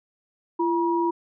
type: tone pair together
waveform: sine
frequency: 340.4 / 959.5 Hz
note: F4 / A#5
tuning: -44 / +50 cents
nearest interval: octave + tritone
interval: 1794 cents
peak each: -22 / -24 dBFS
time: 0.59-1.11 s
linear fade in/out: 10 ms
effects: none